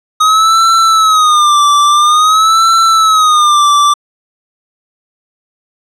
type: tone with vibrato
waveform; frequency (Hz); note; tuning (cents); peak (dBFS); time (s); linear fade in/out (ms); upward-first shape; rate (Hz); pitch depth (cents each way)
square; 1250; D#6; +8; -6; 0.2-3.94; 10; sine; 0.49; 120
effects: low-pass 8000 Hz 12 dB/octave